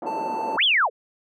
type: band-pass noise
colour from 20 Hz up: white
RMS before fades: -32 dBFS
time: 0.02-0.57 s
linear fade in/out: 2 ms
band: 240 to 780 Hz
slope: 24 dB/octave
type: tone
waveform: triangle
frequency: 886 Hz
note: A5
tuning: 12 cents sharp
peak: -24 dBFS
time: 0.06-0.57 s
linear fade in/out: 10 ms
type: linear two-way sweep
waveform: sine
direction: up then down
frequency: 35.06 to 3520 to 388.5 Hz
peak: -16 dBFS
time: 0.55-0.9 s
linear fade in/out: 50 ms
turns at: 0.64 s
effects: none